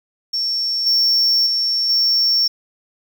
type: tone with level steps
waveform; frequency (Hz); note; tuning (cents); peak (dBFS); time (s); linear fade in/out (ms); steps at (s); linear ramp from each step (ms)
sine; 5460; F8; -40; -17 / -10 / -15 / -11; 0.33-2.48; 10; 0.86 / 1.46 / 1.89; 10
effects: tanh soft clip ceiling -11 dBFS + 7-bit